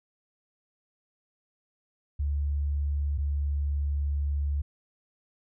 sine tone pair in turn, 72 / 71.74 Hz, D2 / D2, -34 / -40 cents, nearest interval unison, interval 6 cents, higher first, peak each -25 dBFS, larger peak neither, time 2.19-3.18 / 3.18-4.62 s, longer second, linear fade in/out 10 ms, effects none

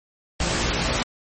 pink noise with comb filter, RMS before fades -23 dBFS, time 0.4-1.03 s, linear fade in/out 2 ms, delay 17 ms, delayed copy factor +0.95, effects MP3 32 kbps

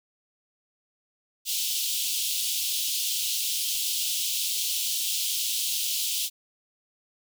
pink high-pass noise, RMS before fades -28 dBFS, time 1.45-6.3 s, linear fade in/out 50 ms, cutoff 2900 Hz, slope 48 dB/octave, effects none

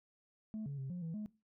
sine tone with pitch steps, 217 / 140.9 / 133.9 / 177.9 / 163.8 / 212 Hz, A3 / C#3 / C3 / F3 / E3 / G#3, -24 / +29 / +40 / +32 / -11 / +36 cents, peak -37 dBFS, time 0.54-1.26 s, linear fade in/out 0 ms, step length 120 ms, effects noise-tail reverb RT60 0.3 s tail -21 dB re dry + tanh soft clip ceiling -37 dBFS

